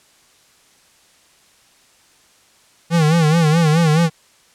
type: tone with vibrato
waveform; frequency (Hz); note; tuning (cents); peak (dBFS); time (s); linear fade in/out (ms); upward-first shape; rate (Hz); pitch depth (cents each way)
square; 160.5; E3; -46; -12; 2.9-4.1; 50; sine; 4.7; 110
effects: white hiss -53 dBFS RMS until 4.54 s + low-pass 9000 Hz 12 dB/octave